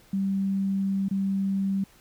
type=tone with dropouts; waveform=sine; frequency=194.8 Hz; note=G3; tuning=11 cents flat; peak=-23 dBFS; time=0.13-1.84 s; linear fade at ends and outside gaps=5 ms; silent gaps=1.085-1.11 s; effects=pink hiss -57 dBFS RMS until 2 s